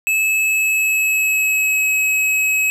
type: tone with pitch glide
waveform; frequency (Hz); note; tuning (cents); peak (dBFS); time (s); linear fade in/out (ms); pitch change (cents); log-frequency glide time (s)
square; 2599 to 2560; E7 to D#7; -25 to +49; -15; 0.07-2.7; 0; -26; 0.25-1.9
effects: none